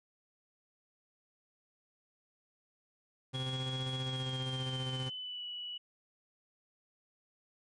40% pulse tone with tremolo, 130 Hz, C3, 11 cents flat, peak -34 dBFS, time 3.33-5.1 s, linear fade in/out 20 ms, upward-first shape square, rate 15 Hz, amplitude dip 30%
sine tone with pitch glide, 3324 to 2944 Hz, G#7 to F#7, +1 to -9 cents, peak -39 dBFS, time 3.34-5.78 s, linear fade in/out 10 ms, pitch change -210 cents, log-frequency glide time 4.01-5.44 s
effects MP3 48 kbps

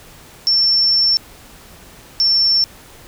sine tone bursts at uneven times, 5410 Hz, E8, 44 cents sharp, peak -11 dBFS, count 2, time 0.47-1.17 / 2.2-2.64 s, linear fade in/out 0 ms, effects pink hiss -42 dBFS RMS until 3.07 s

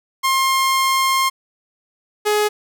sawtooth tone pair in turn, 1064 / 420.2 Hz, C6 / G#4, +29 / +20 cents, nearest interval octave + major third, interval 1609 cents, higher first, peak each -11 dBFS, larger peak neither, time 0.23-1.3 / 2.25-2.49 s, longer first, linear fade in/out 20 ms, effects none

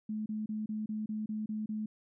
sine tone bursts, 215 Hz, A3, 40 cents flat, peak -33 dBFS, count 9, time 0.09-1.86 s, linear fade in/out 5 ms, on 170 ms, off 30 ms, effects none

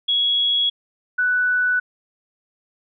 sine tone pair in turn, 3338 / 1486.9 Hz, G#7 / F#6, +8 / +8 cents, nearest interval octave + major second, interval 1400 cents, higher first, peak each -16 dBFS, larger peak neither, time 0.08-0.7 / 1.18-1.8 s, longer neither, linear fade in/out 10 ms, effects none

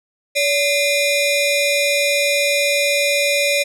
sawtooth ring-modulated tone, 1500 Hz, F#6, 23 cents sharp, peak -8 dBFS, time 0.35-3.64 s, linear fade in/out 20 ms, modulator 928 Hz, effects low-pass 12000 Hz 12 dB/octave

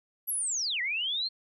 sine linear two-way sweep, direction down then up, 11910 to 1867 to 4289 Hz, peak -28 dBFS, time 0.27-1.29 s, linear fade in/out 20 ms, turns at 0.81 s, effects none

